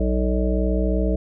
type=harmonic tone with a mistuned harmonic; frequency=63 Hz; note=B1; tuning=35 cents sharp; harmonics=1 / 3 / 5 / 7 / 9 / 10; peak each=-20 / -25 / -27 / -28 / -30 / -30 dBFS; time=0-1.16 s; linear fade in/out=5 ms; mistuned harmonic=1; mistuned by=-140 cents; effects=none